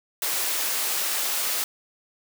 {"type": "high-pass noise", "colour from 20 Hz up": "white", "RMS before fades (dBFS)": -26, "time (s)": [0.22, 1.64], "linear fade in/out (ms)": 2, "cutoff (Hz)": 430, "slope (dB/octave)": 12, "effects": []}